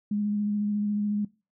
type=tone with vibrato; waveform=sine; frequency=207.3 Hz; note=G#3; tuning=3 cents flat; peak=-24 dBFS; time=0.11-1.25 s; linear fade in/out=5 ms; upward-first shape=square; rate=14 Hz; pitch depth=12 cents each way; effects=noise-tail reverb RT60 0.3 s tail -21 dB re dry